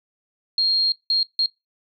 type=tone bursts at uneven times; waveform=sine; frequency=4233 Hz; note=C8; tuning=19 cents sharp; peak=-16 dBFS; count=3; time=0.58-0.92 / 1.1-1.23 / 1.39-1.46 s; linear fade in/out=2 ms; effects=noise-tail reverb RT60 0.2 s tail -24 dB re dry